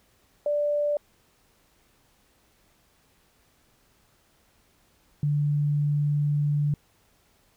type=tone pair in turn; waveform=sine; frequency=587.3 / 146.48 Hz; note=D5 / D3; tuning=0 / -4 cents; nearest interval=2 octaves; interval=2404 cents; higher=first; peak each=-22 / -21 dBFS; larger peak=second; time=0.46-0.97 / 5.23-6.74 s; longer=second; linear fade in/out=2 ms; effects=pink hiss -64 dBFS RMS until 7.56 s